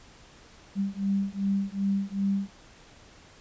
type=beating tone pair; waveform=sine; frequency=196 / 198.6 Hz; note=G3 / G3; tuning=0 / +23 cents; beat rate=2.6 Hz; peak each=-28 / -28 dBFS; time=0.75-2.51 s; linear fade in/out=50 ms; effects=pink hiss -53 dBFS RMS until 3.4 s + resampled to 16000 Hz